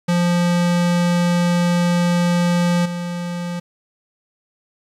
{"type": "tone with level steps", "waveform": "square", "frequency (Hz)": 174.61, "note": "F3", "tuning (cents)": 0, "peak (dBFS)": [-15, -24], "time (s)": [0.08, 3.6], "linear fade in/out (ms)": 10, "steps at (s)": 2.85, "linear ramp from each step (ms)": 10, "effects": ["low-pass 9000 Hz 12 dB/octave", "8-bit"]}